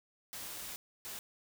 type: noise bursts at uneven times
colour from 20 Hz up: white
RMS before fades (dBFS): -44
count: 2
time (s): 0.33-0.76 / 1.05-1.19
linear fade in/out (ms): 0
effects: none